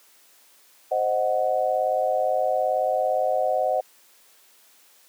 sine chord, C diminished, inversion none, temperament equal, 523.3 / 622.3 / 740 Hz, C5 / Eb5 / Gb5, 0 / 0 / 0 cents, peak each -25 / -24 / -24 dBFS, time 0.91-3.81 s, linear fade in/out 10 ms, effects white hiss -56 dBFS RMS until 5.08 s + high-pass 300 Hz 12 dB/octave

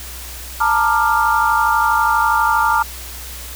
sine chord, Bb major seventh, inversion third, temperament equal with one note detuned, 880 / 932.3 / 1188.3 / 1396.9 Hz, A5 / Bb5 / D6 / F6, 0 / 0 / +20 / 0 cents, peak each -18 dBFS, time 0.6-2.83 s, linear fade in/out 10 ms, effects added 62 Hz sine -33 dBFS peak until 3.55 s + white hiss -33 dBFS RMS until 3.55 s

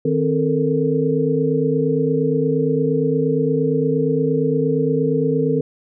sine tone cluster, 155.4 / 262.8 / 434.8 / 463.4 Hz, D#3 / C4 / A4 / A#4, -2 / +8 / -21 / -10 cents, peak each -21 dBFS, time 0.05-5.61 s, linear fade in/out 5 ms, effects none

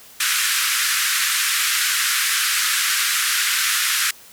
pink band-pass noise, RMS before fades -20 dBFS, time 0.2-4.11 s, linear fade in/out 5 ms, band 1300 to 14000 Hz, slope 48 dB/octave, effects white hiss -45 dBFS RMS until 4.32 s

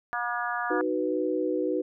harmonic tone, 240 Hz, B3, 49 cents flat, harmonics 3 / 4 / 5 / 6 / 7, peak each -33 / -35 / -33 / -34 / -34 dBFS, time 0.13-0.81 s, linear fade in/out 0 ms
sine chord, B major, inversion first, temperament just, 308.7 / 370.4 / 493.9 Hz, D#4 / F#4 / B4, -14 / +2 / 0 cents, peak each -29 dBFS, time 0.7-1.82 s, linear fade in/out 10 ms
effects none

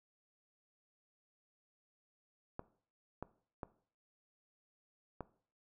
clicks, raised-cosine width 1 ms, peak -27 dBFS, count 4, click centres 2.594 / 3.226 / 3.632 / 5.207 s, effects noise-tail reverb RT60 0.5 s tail -18 dB re dry

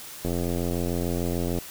click train, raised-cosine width 2 ms, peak -15 dBFS, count 117, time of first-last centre 0.25-1.586 s, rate 86.8 Hz, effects white hiss -41 dBFS RMS until 1.7 s

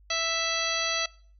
harmonic tone with a mistuned harmonic, 659.3 Hz, E5, in tune, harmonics 1 / 2 / 3 / 4 / 5 / 6 / 7 / 9, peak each -34 / -34 / -34 / -34 / -34 / -34 / -34 / -34 dBFS, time 0.1-1.06 s, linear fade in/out 5 ms, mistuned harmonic 6, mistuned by +29 cents, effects noise-tail reverb RT60 0.5 s tail -23 dB re dry + added 50 Hz sine -53 dBFS peak until 1.39 s

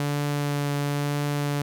sawtooth tone with vibrato, 144.4 Hz, D3, 29 cents flat, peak -20 dBFS, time 0-1.62 s, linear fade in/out 2 ms, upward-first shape triangle, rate 1 Hz, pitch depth 12 cents each way, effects none

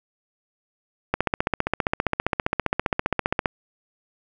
click train, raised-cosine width 0.5 ms, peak -5 dBFS, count 36, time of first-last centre 1.14-3.458 s, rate 15.1 Hz, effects none

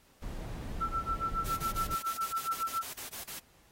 brown noise, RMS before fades -39 dBFS, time 0.22-1.95 s, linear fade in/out 5 ms
sine tone with tremolo, 1338 Hz, E6, 25 cents sharp, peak -28 dBFS, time 0.8-2.83 s, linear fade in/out 20 ms, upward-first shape sine, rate 7.2 Hz, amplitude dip 95%
white noise bursts, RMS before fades -42 dBFS, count 13, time 1.45-3.394 s, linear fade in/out 10 ms, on 120 ms, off 32 ms
effects pink hiss -64 dBFS RMS until 3.71 s + AAC 48 kbps

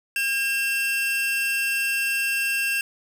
45% pulse tone pair together, 1615.4 / 2700 Hz, G#6 / E7, -48 / +41 cents, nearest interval major sixth, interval 889 cents, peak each -28 / -23 dBFS, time 0.16-2.81 s, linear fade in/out 2 ms, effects none

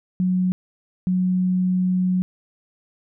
sine tone pair in turn, 183.4 / 183.4 Hz, F#3 / F#3, -15 / -15 cents, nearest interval unison, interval 0 cents, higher neither, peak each -17 dBFS, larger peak neither, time 0.2-0.52 / 1.07-2.22 s, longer second, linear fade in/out 0 ms, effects none

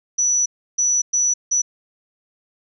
sine tone bursts at uneven times, 5920 Hz, F#8, in tune, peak -15 dBFS, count 4, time 0.18-0.46 / 0.78-1.02 / 1.13-1.34 / 1.51-1.62 s, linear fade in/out 10 ms, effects none

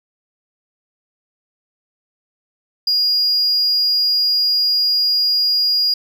sine tone, 4860 Hz, D#8, 42 cents flat, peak -11 dBFS, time 2.87-5.94 s, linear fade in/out 5 ms, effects tanh soft clip ceiling -12 dBFS + 8-bit

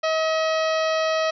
harmonic tone with a mistuned harmonic, 637 Hz, D#5, 41 cents sharp, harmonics 1 / 2 / 3 / 4 / 5 / 6 / 7 / 8 / 9, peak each -21 / -27 / -31 / -33 / -35 / -37 / -38 / -39 / -40 dBFS, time 0.03-1.31 s, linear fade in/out 10 ms, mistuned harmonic 6, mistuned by +54 cents, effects none

